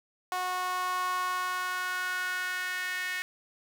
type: tone with high-pass filter sweep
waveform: sawtooth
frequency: 365.8 Hz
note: F#4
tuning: 20 cents flat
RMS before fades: -32 dBFS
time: 0.32-3.22 s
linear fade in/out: 0 ms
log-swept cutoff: 880 to 1900 Hz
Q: 4.2
effects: none